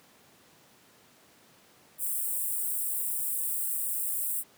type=high-pass noise; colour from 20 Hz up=white; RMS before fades=-31 dBFS; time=1.98-4.44 s; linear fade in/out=50 ms; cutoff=7900 Hz; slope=96 dB/octave; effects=pink hiss -59 dBFS RMS until 4.57 s + high-pass 150 Hz 12 dB/octave